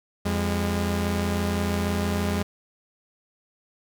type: tone pair together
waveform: sawtooth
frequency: 86.16 / 203.5 Hz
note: F2 / G#3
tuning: -23 / -35 cents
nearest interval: octave + minor third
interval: 1488 cents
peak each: -22 dBFS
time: 0.25-2.43 s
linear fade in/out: 10 ms
effects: none